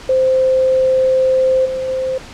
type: tone with level steps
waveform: sine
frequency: 521 Hz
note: C5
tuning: 7 cents flat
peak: -10 / -18 / -16 dBFS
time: 0.09-2.18 s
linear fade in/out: 5 ms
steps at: 1.65 / 1.88 s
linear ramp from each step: 10 ms
effects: pink hiss -35 dBFS RMS until 2.33 s + low-pass 6000 Hz 12 dB/octave